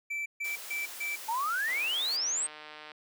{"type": "tone bursts", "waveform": "triangle", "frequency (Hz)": 2327, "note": "D7", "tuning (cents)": -17, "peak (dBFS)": -30, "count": 4, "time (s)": [0.1, 1.16], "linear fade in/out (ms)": 10, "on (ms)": 160, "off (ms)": 140}
{"type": "noise", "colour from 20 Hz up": "white", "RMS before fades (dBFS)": -43, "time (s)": [0.44, 2.17], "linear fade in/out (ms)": 10}
{"type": "exponential sweep", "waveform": "sine", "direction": "up", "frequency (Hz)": [862, 8610], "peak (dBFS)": -28, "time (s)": [1.28, 2.47], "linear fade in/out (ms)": 10}
{"type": "click train", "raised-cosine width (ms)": 0.3, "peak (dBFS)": -29, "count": 189, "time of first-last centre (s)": [1.68, 2.917], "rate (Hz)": 152}
{"effects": ["high-pass 400 Hz 12 dB/octave"]}